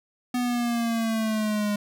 square exponential sweep, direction down, 248.4 to 205.6 Hz, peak -24 dBFS, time 0.34-1.76 s, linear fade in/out 5 ms, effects none

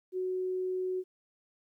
sine tone, 370 Hz, F#4, in tune, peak -30 dBFS, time 0.12-1.04 s, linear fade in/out 50 ms, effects 12-bit

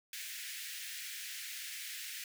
pink high-pass noise, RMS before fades -44 dBFS, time 0.13-2.24 s, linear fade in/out 2 ms, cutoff 1700 Hz, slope 48 dB/octave, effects none

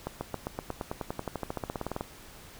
accelerating click train, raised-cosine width 1 ms, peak -18 dBFS, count 24, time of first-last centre 0.07-2.009 s, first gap 140 ms, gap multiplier 0.95, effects pink hiss -50 dBFS RMS until 2.59 s

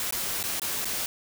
white noise with dropouts, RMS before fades -30 dBFS, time 0-1.06 s, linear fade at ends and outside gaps 1 ms, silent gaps 0.109-0.124 / 0.429-0.438 / 0.597-0.618 / 0.846-0.854 s, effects none

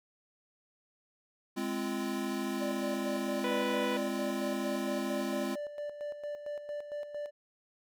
square chord, F minor, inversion first, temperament equal with one note detuned, 207.7 / 261.6 / 341.8 Hz, Ab3 / C4 / F4, 0 / 0 / -37 cents, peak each -38 / -37 / -38 dBFS, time 1.56-5.56 s, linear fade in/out 20 ms
triangle tone with tremolo, 587.3 Hz, D5, in tune, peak -33 dBFS, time 2.6-7.31 s, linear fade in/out 20 ms, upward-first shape square, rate 4.4 Hz, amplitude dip 60%
harmonic tone, 493.9 Hz, B4, in tune, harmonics 1 / 2 / 3 / 4 / 5 / 6 / 7, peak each -34 / -38 / -44 / -44 / -44 / -45 / -47 dBFS, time 3.44-3.97 s, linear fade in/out 2 ms
effects none

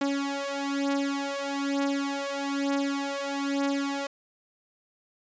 sawtooth beating tone pair, 278.5 / 279.6 Hz, C#4 / C#4, +8 / +15 cents, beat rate 1.1 Hz, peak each -26 dBFS, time 0.01-4.07 s, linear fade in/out 5 ms, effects resampled to 16000 Hz

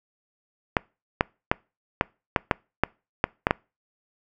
clicks, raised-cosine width 0.5 ms, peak -3 dBFS, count 10, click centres 0.768 / 1.209 / 1.515 / 2.011 / 2.362 / 2.512 / 2.836 / 3.241 / 3.469 / 3.509 s, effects noise-tail reverb RT60 0.3 s tail -26 dB re dry

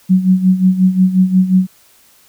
sine tone with tremolo, 186 Hz, F#3, 9 cents sharp, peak -5 dBFS, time 0.09-1.67 s, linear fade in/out 20 ms, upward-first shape sine, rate 5.6 Hz, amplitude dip 75%, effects white hiss -49 dBFS RMS until 2.28 s

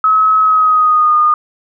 sine tone with pitch glide, 1283 to 1222.9 Hz, E6 to D#6, -47 to -30 cents, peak -7 dBFS, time 0.04-1.34 s, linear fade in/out 2 ms, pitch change -83 cents, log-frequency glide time 0.4-1.16 s, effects none

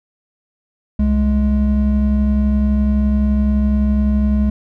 triangle tone pair together, 66.06 / 210 Hz, C2 / G#3, +17 / +19 cents, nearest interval octave + minor sixth, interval 2002 cents, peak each -13 dBFS, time 0.99-4.5 s, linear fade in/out 5 ms, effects none

